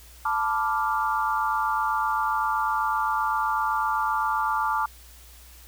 sine chord, B half-diminished seventh, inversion third, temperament equal, 880 / 987.8 / 1174.7 / 1396.9 Hz, A5 / B5 / D6 / F6, 0 / 0 / 0 / 0 cents, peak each -26 / -32 / -26 / -30 dBFS, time 0.25-4.86 s, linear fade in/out 5 ms, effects added 60 Hz sine -48 dBFS peak until 5.67 s + white hiss -51 dBFS RMS until 5.67 s

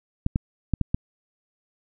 clicks, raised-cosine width 5 ms, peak -9 dBFS, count 5, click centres 0.264 / 0.359 / 0.737 / 0.813 / 0.945 s, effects none

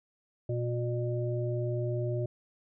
harmonic tone, 120.6 Hz, B2, 41 cents flat, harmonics 1 / 3 / 5, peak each -30 / -35 / -37 dBFS, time 0.49-2.26 s, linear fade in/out 5 ms, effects none

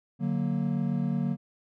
triangle chord, D augmented, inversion none, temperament equal, 146.83 / 185 / 233.1 Hz, D3 / F#3 / A#3, 0 / 0 / 0 cents, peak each -28 dBFS, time 0.19-1.37 s, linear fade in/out 50 ms, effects none

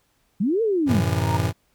sine linear two-way sweep, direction up then down, 171.5 to 468.1 to 171.5 Hz, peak -18 dBFS, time 0.4-1.01 s, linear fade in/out 10 ms, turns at 0.62 s
square chord, F# half-diminished seventh, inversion none, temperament just, 92.5 / 111 / 133.2 / 166.5 Hz, F#2 / A2 / C3 / E3, 0 / +16 / +31 / +18 cents, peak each -25 / -25 / -29 / -29 dBFS, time 0.86-1.53 s, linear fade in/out 50 ms
sine tone with exponential growth, 932 Hz, A#5, 1 cent flat, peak -21 dBFS, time 0.94-1.37 s, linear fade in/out 5 ms, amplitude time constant 92 ms
effects pink hiss -66 dBFS RMS until 1.74 s

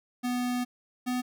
square tone pair in turn, 246.9 / 249.6 Hz, B3 / B3, 0 / +19 cents, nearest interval unison, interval 19 cents, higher second, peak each -28 dBFS, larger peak neither, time 0.23-0.65 / 1.06-1.22 s, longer first, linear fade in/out 20 ms, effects none

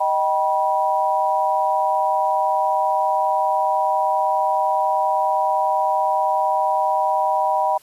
sine chord, Eb augmented, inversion none, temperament just, 622.3 / 777.8 / 972.3 Hz, Eb5 / G5 / B5, 0 / -14 / -27 cents, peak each -23 / -20 / -20 dBFS, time 0-7.78 s, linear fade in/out 10 ms, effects white hiss -52 dBFS RMS until 7.82 s + resampled to 32000 Hz

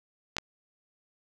clicks, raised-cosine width 0.2 ms, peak -12 / -13 dBFS, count 2, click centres 0.367 / 0.384 s, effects none

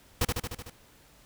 pink noise with echo, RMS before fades -25 dBFS, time 0.21-0.25 s, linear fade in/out 5 ms, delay 75 ms, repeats 6, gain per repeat -3 dB, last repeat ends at 0.7 s, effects pink hiss -58 dBFS RMS until 1.25 s

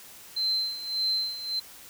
sine tone with tremolo, 4100 Hz, C8, 36 cents flat, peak -23 dBFS, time 0.36-1.6 s, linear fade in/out 10 ms, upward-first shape sine, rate 1.7 Hz, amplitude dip 75%, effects white hiss -48 dBFS RMS until 1.89 s

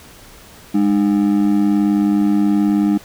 triangle ring-modulated tone, 254.4 Hz, C4, 48 cents flat, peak -7 dBFS, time 0.74-2.98 s, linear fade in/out 10 ms, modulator 49.4 Hz, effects pink hiss -42 dBFS RMS until 3.04 s

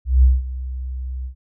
sine tone with ADSR envelope, 64 Hz, C2, 38 cents flat, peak -7 dBFS, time 0.05-1.35 s, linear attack 180 ms, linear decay 190 ms, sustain -17 dB, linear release 98 ms, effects none

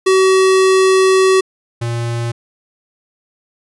square tone pair in turn, 378.9 / 117.67 Hz, F#4 / A#2, +41 / +17 cents, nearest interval octave + minor sixth, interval 2024 cents, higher first, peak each -9 / -18 dBFS, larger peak first, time 0.06-1.41 / 1.81-2.32 s, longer first, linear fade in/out 10 ms, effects resampled to 24000 Hz

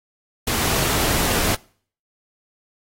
pink noise, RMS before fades -21 dBFS, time 0.47-1.55 s, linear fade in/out 5 ms, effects noise-tail reverb RT60 0.5 s tail -24 dB re dry + AAC 48 kbps

